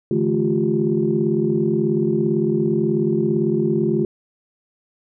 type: tone cluster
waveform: sine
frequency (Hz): 146.2 / 163.4 / 214.4 / 351 / 389.1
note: D3 / E3 / A3 / F4 / G4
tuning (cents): -7 / -15 / -45 / +9 / -13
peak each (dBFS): -25 / -26 / -21 / -20 / -23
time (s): 0.11-4.05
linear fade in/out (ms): 2
effects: tanh soft clip ceiling -5 dBFS